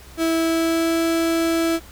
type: tone with pitch glide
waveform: 35% pulse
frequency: 327.2 to 330.2 Hz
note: E4 to E4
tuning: -13 to +3 cents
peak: -16 dBFS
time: 0.17-1.8 s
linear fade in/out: 50 ms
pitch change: +16 cents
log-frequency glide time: 0.35-1.01 s
effects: added 64 Hz sine -45 dBFS peak until 1.91 s + pink hiss -45 dBFS RMS until 1.91 s